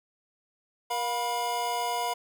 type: tone cluster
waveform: square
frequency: 474.8 / 708 / 979 Hz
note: A#4 / F5 / B5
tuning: +32 / +23 / -15 cents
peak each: -38 / -32 / -31 dBFS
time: 0.9-2.14 s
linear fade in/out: 10 ms
effects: 11-bit